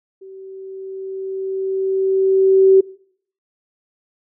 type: tone with level ramp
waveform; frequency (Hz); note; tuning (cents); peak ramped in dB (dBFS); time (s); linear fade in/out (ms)
sine; 383.5; G4; -38; -35 to -6; 0.21-2.81; 10
effects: noise-tail reverb RT60 0.6 s tail -22 dB re dry